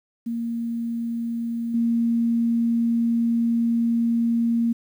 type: tone with level steps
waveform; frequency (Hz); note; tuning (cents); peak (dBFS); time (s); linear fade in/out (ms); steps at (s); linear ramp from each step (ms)
sine; 232.5; A#3; -4; -24 / -18; 0.26-4.73; 10; 1.74; 5
effects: 9-bit